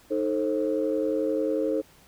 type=chord; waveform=sine; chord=A diminished; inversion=second; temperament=equal with one note detuned; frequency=311.1 / 440 / 531.2 Hz; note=Eb4 / A4 / C5; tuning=0 / 0 / +26 cents; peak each=-27 dBFS; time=0.1-1.82 s; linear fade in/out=20 ms; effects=tanh soft clip ceiling -15 dBFS + pink hiss -56 dBFS RMS until 2.07 s